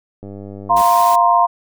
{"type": "click train", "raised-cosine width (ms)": 2, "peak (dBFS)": -20, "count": 59, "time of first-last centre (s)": [0.23, 0.811], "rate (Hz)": 99.8}
{"type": "chord", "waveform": "sine", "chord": "F suspended fourth", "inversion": "none", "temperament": "equal with one note detuned", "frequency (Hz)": [698.5, 938.8, 1046.5], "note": ["F5", "Bb5", "C6"], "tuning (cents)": [0, 12, 0], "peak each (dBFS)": -14, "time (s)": [0.69, 1.47], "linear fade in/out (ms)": 20}
{"type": "high-pass noise", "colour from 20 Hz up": "white", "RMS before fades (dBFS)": -28, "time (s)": [0.76, 1.16], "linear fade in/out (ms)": 10, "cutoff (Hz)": 120, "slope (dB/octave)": 12}
{"effects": []}